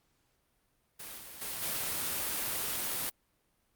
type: noise with level steps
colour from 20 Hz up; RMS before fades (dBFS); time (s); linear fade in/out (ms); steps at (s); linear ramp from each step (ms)
white; -44 / -47 / -38 / -34; 0.99-3.1; 10; 1.18 / 1.41 / 1.62; 5
effects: pink hiss -74 dBFS RMS until 3.75 s + Opus 48 kbps